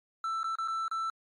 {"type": "tone with dropouts", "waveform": "triangle", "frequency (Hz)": 1329, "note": "E6", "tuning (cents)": 14, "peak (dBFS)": -28, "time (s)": [0.24, 1.1], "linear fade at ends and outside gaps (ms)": 2, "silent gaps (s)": [[0.432, 0.442], [0.555, 0.585], [0.677, 0.682], [0.881, 0.913]], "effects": ["MP3 48 kbps"]}